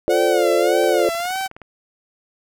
sine chord, D minor seventh, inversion first, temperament equal, 349.2 / 440 / 523.3 / 587.3 Hz, F4 / A4 / C5 / D5, 0 / 0 / 0 / 0 cents, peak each -20 dBFS, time 0.08-1.09 s, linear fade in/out 0 ms
sawtooth tone with vibrato, 719 Hz, F#5, 50 cents flat, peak -18 dBFS, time 0.09-1.48 s, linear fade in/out 20 ms, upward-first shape sine, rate 1.7 Hz, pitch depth 120 cents each way
click train, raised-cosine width 0.5 ms, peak -24 dBFS, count 16, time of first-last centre 0.84-1.617 s, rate 19.3 Hz
effects none

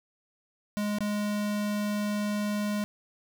square tone with dropouts, 207.7 Hz, G#3, in tune, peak -28 dBFS, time 0.77-2.84 s, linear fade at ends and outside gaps 0 ms, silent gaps 0.985-1.006 s, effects none

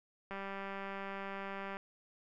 click train, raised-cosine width 0.5 ms, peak -28 dBFS, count 287, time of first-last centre 0.31-1.769 s, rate 196 Hz, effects none

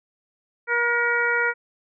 harmonic tone with a mistuned harmonic, 476.5 Hz, A#4, 38 cents sharp, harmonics 1 / 2 / 3 / 4 / 5, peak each -27 / -29 / -22 / -25 / -29 dBFS, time 0.67-1.54 s, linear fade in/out 50 ms, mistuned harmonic 5, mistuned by -74 cents, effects none

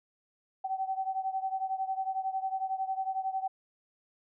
sine beating tone pair, 762 / 773 Hz, G5 / G5, -49 / -24 cents, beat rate 11 Hz, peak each -32 / -35 dBFS, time 0.64-3.48 s, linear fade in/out 10 ms, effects none

